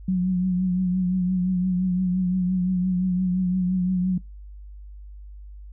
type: tone with vibrato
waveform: sine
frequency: 182.9 Hz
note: F#3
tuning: 20 cents flat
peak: -19 dBFS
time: 0.08-4.18 s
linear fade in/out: 5 ms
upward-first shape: triangle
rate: 5.8 Hz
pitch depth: 48 cents each way
effects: noise-tail reverb RT60 0.2 s tail -24 dB re dry + added 50 Hz sine -38 dBFS peak until 5.72 s